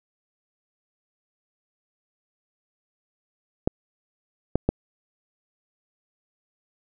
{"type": "clicks", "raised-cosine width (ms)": 2, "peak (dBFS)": -6, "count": 3, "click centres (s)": [3.675, 4.556, 4.69], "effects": []}